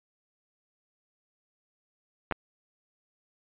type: clicks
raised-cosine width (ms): 0.5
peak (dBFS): -14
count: 2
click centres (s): 2.312 / 2.323
effects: resampled to 8000 Hz

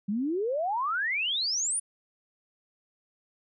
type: exponential sweep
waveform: sine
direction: up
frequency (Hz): 192 to 9930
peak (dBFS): -26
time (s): 0.08-1.8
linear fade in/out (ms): 10
effects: none

